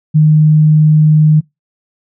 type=tone; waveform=sine; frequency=153.8 Hz; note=D#3; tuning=20 cents flat; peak=-4 dBFS; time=0.14-1.41 s; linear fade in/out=20 ms; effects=noise-tail reverb RT60 0.2 s tail -25 dB re dry